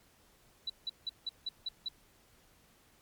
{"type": "tone bursts", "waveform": "sine", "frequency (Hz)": 3951, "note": "B7", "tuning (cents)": 0, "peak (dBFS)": -33, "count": 7, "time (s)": [0.67, 1.886], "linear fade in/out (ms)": 5, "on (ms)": 28, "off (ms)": 170, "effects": ["pink hiss -65 dBFS RMS until 3.01 s", "MP3 96 kbps"]}